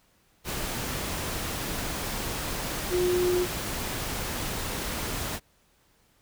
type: tone in noise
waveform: sine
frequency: 358.9 Hz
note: F4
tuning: 47 cents sharp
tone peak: -22 dBFS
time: 2.9-3.47 s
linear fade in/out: 50 ms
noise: pink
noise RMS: -32 dBFS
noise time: 0.44-5.4 s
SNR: +7 dB
effects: pink hiss -65 dBFS RMS until 6.21 s